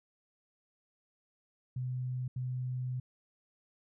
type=tone bursts at uneven times; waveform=sine; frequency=126.7 Hz; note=B2; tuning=45 cents sharp; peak=-33 dBFS; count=2; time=1.76-2.28 / 2.36-3 s; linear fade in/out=5 ms; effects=none